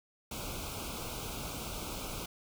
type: band-stop noise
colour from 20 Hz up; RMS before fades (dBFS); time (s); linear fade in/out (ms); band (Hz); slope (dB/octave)
pink; -40; 0.31-2.26; 5; 1500 to 2200; 96
effects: none